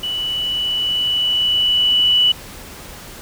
sine tone with level ramp, 2960 Hz, F#7, in tune, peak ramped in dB -20 to -10 dBFS, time 0.03-2.32 s, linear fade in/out 5 ms, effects pink hiss -36 dBFS RMS until 3.21 s

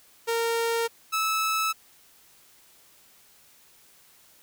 sawtooth tone pair in turn, 461.5 / 1305.3 Hz, A#4 / E6, -17 / -17 cents, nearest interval octave + tritone, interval 1800 cents, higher second, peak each -20 dBFS, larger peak neither, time 0.27-0.88 / 1.12-1.73 s, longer neither, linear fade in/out 20 ms, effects white hiss -57 dBFS RMS until 4.42 s

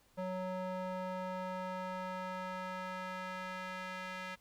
square tone with band-pass filter sweep, 185 Hz, F#3, in tune, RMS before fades -41 dBFS, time 0.17-4.36 s, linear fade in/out 20 ms, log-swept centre 620 to 1900 Hz, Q 1.2, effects pink hiss -69 dBFS RMS until 4.4 s

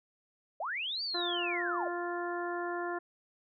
sine linear two-way sweep, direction up then down, 554.4 to 4699 to 554.4 Hz, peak -33 dBFS, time 0.6-1.88 s, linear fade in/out 5 ms, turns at 1.03 s
harmonic tone, 349.2 Hz, F4, in tune, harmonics 1 / 2 / 3 / 4 / 5, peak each -36 / -39 / -41 / -42 / -43 dBFS, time 1.14-2.99 s, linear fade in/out 10 ms
effects none

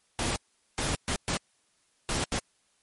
pink noise bursts at uneven times, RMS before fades -29 dBFS, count 6, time 0.19-0.36 / 0.78-0.95 / 1.08-1.16 / 1.28-1.37 / 2.09-2.24 / 2.32-2.39 s, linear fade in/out 0 ms, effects white hiss -69 dBFS RMS until 2.82 s + MP3 48 kbps

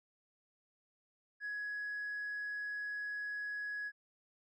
triangle tone with tanh clipping, 1675 Hz, G#6, 14 cents sharp, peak -38 dBFS, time 1.4-3.92 s, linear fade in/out 50 ms, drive 5 dB, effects none

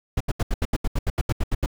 brown noise bursts, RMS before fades -21 dBFS, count 14, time 0.17-1.661 s, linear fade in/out 5 ms, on 35 ms, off 77 ms, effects none

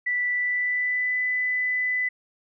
sine tone with pitch glide, 1971 to 1999.7 Hz, B6 to B6, -4 to +21 cents, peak -22 dBFS, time 0.06-2.09 s, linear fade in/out 10 ms, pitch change +25 cents, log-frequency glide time 0.31-1.18 s, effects none

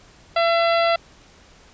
harmonic tone, 674 Hz, E5, 38 cents sharp, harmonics 1 / 2 / 3 / 4 / 5 / 6 / 7, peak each -17 / -23 / -27 / -29 / -31 / -33 / -34 dBFS, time 0.36-0.96 s, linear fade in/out 5 ms, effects pink hiss -50 dBFS RMS until 1.73 s + resampled to 16000 Hz

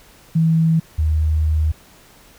sine tone pair in turn, 162.3 / 77.8 Hz, E3 / D#2, -27 / 0 cents, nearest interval octave + minor second, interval 1273 cents, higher first, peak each -12 / -14 dBFS, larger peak first, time 0.35-0.8 / 0.98-1.72 s, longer second, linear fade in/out 10 ms, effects pink hiss -48 dBFS RMS until 2.38 s

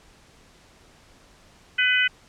harmonic tone, 501 Hz, B4, 25 cents sharp, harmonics 3 / 4 / 5 / 6, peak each -22 / -23 / -24 / -25 dBFS, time 1.78-2.08 s, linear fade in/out 10 ms, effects pink hiss -54 dBFS RMS until 2.28 s + low-pass 8000 Hz 12 dB/octave

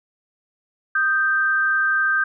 sine tone pair together, 1244.5 / 1568 Hz, D#6 / G6, 0 / 0 cents, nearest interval major third, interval 400 cents, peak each -24 / -17 dBFS, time 0.95-2.24 s, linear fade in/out 5 ms, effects none

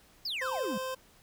triangle exponential sweep, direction down, 5370 to 182.6 Hz, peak -31 dBFS, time 0.25-0.78 s, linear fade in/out 5 ms
25% pulse tone, 520 Hz, C5, 11 cents flat, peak -30 dBFS, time 0.41-0.95 s, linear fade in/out 10 ms
effects pink hiss -61 dBFS RMS until 1.22 s

